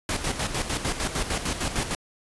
pink noise with tremolo, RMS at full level -26 dBFS, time 0.09-1.95 s, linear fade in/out 2 ms, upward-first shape square, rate 6.6 Hz, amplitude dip 60%, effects resampled to 24000 Hz

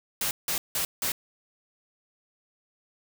white noise bursts, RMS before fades -28 dBFS, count 4, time 0.21-1.12 s, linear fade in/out 2 ms, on 100 ms, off 170 ms, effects none

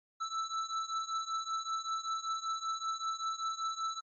square beating tone pair, 1318.5 / 1323.7 Hz, E6 / E6, 0 / +7 cents, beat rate 5.2 Hz, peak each -37 / -39 dBFS, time 0.2-4.01 s, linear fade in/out 20 ms, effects MP3 32 kbps

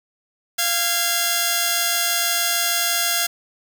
5% pulse tone pair together, 692.1 / 1637 Hz, F5 / G#6, -16 / -25 cents, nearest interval octave + minor third, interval 1491 cents, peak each -10 dBFS, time 0.58-3.27 s, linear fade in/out 10 ms, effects 7-bit

